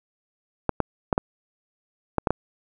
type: clicks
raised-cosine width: 1 ms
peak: -6 dBFS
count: 7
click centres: 0.693 / 0.803 / 1.128 / 1.179 / 2.183 / 2.272 / 2.306 s
effects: none